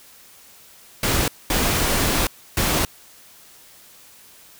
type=noise bursts at uneven times; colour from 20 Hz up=pink; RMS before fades=-20 dBFS; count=3; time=1.03-1.28 / 1.5-2.27 / 2.57-2.85 s; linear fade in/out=2 ms; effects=white hiss -48 dBFS RMS until 4.59 s